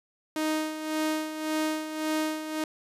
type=tone with tremolo; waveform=sawtooth; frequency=311.1 Hz; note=D#4; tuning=in tune; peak=-21 dBFS; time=0.36-2.64 s; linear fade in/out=2 ms; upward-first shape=sine; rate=1.8 Hz; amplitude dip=65%; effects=resampled to 32000 Hz